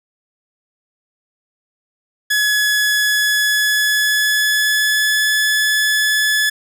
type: tone with pitch glide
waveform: sawtooth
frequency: 1696 to 1717.7 Hz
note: G#6 to A6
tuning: +36 to -42 cents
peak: -10 dBFS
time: 2.3-6.5 s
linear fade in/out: 10 ms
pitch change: +22 cents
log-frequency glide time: 3.07-5.24 s
effects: none